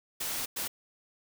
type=noise bursts at uneven times; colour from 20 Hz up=white; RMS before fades=-34 dBFS; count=2; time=0.2-0.46 / 0.56-0.68 s; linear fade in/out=10 ms; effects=none